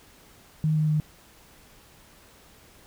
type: tone with pitch steps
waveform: sine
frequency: 155.56 / 154.22 / 152.89 Hz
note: D#3 / D#3 / D#3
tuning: 0 / -15 / -30 cents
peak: -20 dBFS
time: 0.64-1 s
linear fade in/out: 0 ms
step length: 120 ms
effects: pink hiss -54 dBFS RMS until 2.86 s